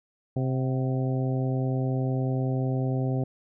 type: harmonic tone with a mistuned harmonic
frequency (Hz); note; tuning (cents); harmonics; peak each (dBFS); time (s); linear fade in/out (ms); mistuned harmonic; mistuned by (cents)
130.81; C3; 0; 1 / 2 / 3 / 4 / 5 / 6; -25 / -31 / -35 / -37 / -39 / -41; 0.36-3.24; 5; 6; -56
effects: none